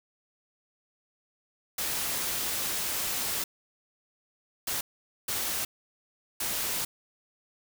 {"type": "noise bursts at uneven times", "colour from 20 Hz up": "white", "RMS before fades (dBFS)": -31, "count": 4, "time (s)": [[1.78, 3.44], [4.67, 4.81], [5.28, 5.65], [6.4, 6.85]], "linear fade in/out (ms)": 5, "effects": []}